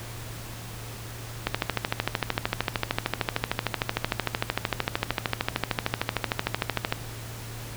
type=click train; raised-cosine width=0.3 ms; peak=-7 dBFS; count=73; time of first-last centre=1.47-6.925 s; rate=13.2 Hz; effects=added 114 Hz sine -39 dBFS peak until 7.76 s + pink hiss -41 dBFS RMS until 7.76 s